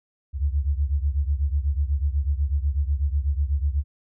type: beating tone pair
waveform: sine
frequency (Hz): 68.7 / 76.8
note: C#2 / D#2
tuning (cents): -15 / -22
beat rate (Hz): 8.1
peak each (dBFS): -22 / -25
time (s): 0.33-3.84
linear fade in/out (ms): 50
effects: none